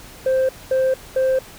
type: tone bursts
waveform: sine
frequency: 523.3 Hz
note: C5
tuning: in tune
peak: -12 dBFS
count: 3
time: 0.26-1.39 s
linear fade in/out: 5 ms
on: 230 ms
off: 220 ms
effects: tanh soft clip ceiling -14 dBFS + pink hiss -41 dBFS RMS until 1.58 s